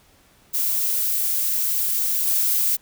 violet noise with level steps, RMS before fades -22 / -20 dBFS, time 0.53-2.77 s, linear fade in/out 20 ms, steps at 2.27 s, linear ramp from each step 5 ms, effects pink hiss -56 dBFS RMS until 2.81 s

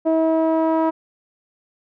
sawtooth tone with low-pass filter sweep, 321.9 Hz, E4, 41 cents flat, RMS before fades -18 dBFS, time 0.05-0.91 s, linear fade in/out 20 ms, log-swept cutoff 640 to 960 Hz, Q 2.4, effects none

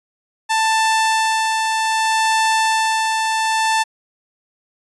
sawtooth tone with tremolo, 885 Hz, A5, 10 cents sharp, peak -10 dBFS, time 0.49-3.84 s, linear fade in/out 20 ms, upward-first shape sine, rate 0.64 Hz, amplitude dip 30%, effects resampled to 24000 Hz

